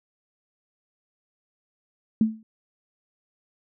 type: tone with exponential decay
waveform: sine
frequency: 220 Hz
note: A3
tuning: in tune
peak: -13 dBFS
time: 2.21-2.43 s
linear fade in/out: 2 ms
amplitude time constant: 47 ms
effects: none